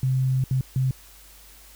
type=tone bursts at uneven times; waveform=sine; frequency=130.81 Hz; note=C3; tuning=in tune; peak=-19 dBFS; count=3; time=0.03-0.44 / 0.51-0.61 / 0.76-0.91 s; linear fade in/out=2 ms; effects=added 50 Hz sine -51 dBFS peak until 1.75 s + white hiss -50 dBFS RMS until 1.75 s